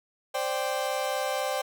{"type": "chord", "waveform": "35% pulse", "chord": "C suspended second", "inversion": "none", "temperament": "equal", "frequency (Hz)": [523.3, 587.3, 784], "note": ["C5", "D5", "G5"], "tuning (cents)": [0, 0, 0], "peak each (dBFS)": -30, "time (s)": [0.34, 1.62], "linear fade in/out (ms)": 10, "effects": []}